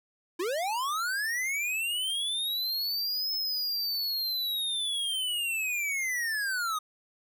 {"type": "linear two-way sweep", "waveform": "square", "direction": "up then down", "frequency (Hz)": [321.3, 5220, 1225], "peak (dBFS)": -29, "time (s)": [0.39, 6.79], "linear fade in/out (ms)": 10, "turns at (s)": 3.34, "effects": []}